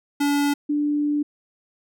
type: tone pair in turn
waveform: square / sine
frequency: 286.8 / 294 Hz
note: D4 / D4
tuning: -41 / +2 cents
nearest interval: unison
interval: 43 cents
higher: second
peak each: -19 dBFS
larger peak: neither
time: 0.2-0.54 / 0.69-1.23 s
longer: second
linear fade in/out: 10 ms
effects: none